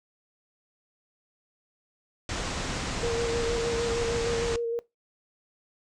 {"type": "low-pass noise", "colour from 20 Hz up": "pink", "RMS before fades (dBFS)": -32, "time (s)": [2.29, 4.56], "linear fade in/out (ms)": 2, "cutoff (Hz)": 8000, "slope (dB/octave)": 48}
{"type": "tone with vibrato", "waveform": "sine", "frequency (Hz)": 466.2, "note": "A#4", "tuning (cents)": 0, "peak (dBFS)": -26, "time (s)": [3.03, 4.79], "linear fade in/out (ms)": 0, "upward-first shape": "square", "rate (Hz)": 6.5, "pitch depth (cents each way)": 17}
{"effects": ["noise-tail reverb RT60 0.2 s tail -21 dB re dry"]}